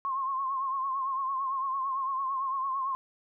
sine tone with vibrato, 1072 Hz, C6, 42 cents sharp, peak -28 dBFS, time 0.05-2.95 s, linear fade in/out 0 ms, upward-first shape triangle, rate 8.9 Hz, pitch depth 73 cents each way, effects none

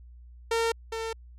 sawtooth tone pair in turn, 457.5 / 450.4 Hz, A#4 / A4, -32 / +40 cents, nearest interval unison, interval 28 cents, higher first, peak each -20 / -27 dBFS, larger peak first, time 0.51-0.72 / 0.92-1.13 s, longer neither, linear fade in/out 5 ms, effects added 60 Hz sine -46 dBFS peak until 1.38 s + low-pass 9000 Hz 12 dB/octave

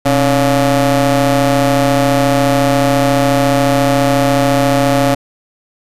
25% pulse ring-modulated tone, 144.7 Hz, D3, 25 cents flat, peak -3 dBFS, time 0.05-5.15 s, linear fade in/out 10 ms, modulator 417 Hz, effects resampled to 32000 Hz

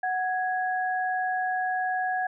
sine tone pair together, 740 / 1661.2 Hz, F#5 / G#6, 0 / 0 cents, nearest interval octave + major second, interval 1400 cents, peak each -26 / -30 dBFS, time 0.03-2.27 s, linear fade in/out 5 ms, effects none

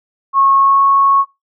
sine tone with pitch glide, 1093 to 1101.9 Hz, C#6 to C#6, -25 to -11 cents, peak -8 dBFS, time 0.33-1.25 s, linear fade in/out 50 ms, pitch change +14 cents, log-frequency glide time 0.57-0.8 s, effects noise-tail reverb RT60 0.2 s tail -20 dB re dry

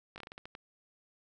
slowing click train, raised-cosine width 0.3 ms, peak -29 dBFS, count 9, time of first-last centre 0.16-0.551 s, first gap 19 ms, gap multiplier 1.26, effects none

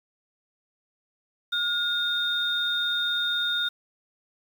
sine tone pair together, 1428 / 3672 Hz, F6 / A#7, +38 / -27 cents, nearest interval octave + major third, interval 1635 cents, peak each -28 / -25 dBFS, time 1.52-3.69 s, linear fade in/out 10 ms, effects 8-bit

